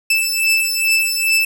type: beating tone pair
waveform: sawtooth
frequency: 2637 / 2639.4 Hz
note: E7 / E7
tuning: 0 / +2 cents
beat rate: 2.4 Hz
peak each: -14 dBFS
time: 0.1-1.45 s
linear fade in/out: 5 ms
effects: 7-bit